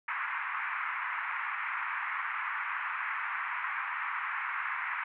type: band-pass noise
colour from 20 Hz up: pink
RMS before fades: -35 dBFS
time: 0.08-5.04 s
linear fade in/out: 5 ms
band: 980 to 2300 Hz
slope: 48 dB/octave
effects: none